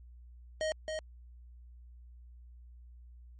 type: tone with echo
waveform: square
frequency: 626 Hz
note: D#5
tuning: 10 cents sharp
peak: -31 dBFS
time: 0.61-0.72 s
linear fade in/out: 0 ms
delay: 270 ms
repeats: 1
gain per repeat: -4 dB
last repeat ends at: 0.99 s
effects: added 60 Hz sine -50 dBFS peak until 3.39 s + MP3 32 kbps